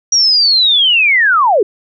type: linear sweep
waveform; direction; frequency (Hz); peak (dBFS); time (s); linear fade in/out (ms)
sine; down; 5740 to 360.3; -7; 0.12-1.63; 5
effects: none